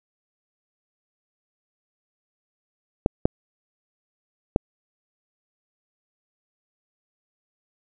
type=clicks; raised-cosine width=2 ms; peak=-3 dBFS; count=3; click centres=3.061 / 3.255 / 4.561 s; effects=none